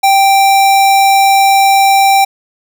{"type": "tone", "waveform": "square", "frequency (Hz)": 784, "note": "G5", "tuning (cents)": 0, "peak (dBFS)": -6, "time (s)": [0.03, 2.25], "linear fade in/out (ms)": 10, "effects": []}